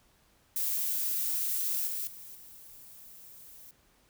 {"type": "noise with level steps", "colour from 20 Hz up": "violet", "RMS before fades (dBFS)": [-31, -35, -47, -51], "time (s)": [0.56, 3.71], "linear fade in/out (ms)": 2, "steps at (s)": [1.87, 2.07, 2.35], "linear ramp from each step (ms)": 2, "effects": ["pink hiss -66 dBFS RMS until 4.09 s"]}